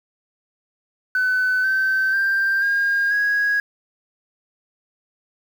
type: tone with pitch steps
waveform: sine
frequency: 1509 / 1544.3 / 1580.4 / 1617.3 / 1655.1 Hz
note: F#6 / G6 / G6 / G#6 / G#6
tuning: +34 / -26 / +14 / -46 / -6 cents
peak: -15 dBFS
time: 1.15-3.6 s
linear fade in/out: 2 ms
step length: 490 ms
effects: tanh soft clip ceiling -14 dBFS + 7-bit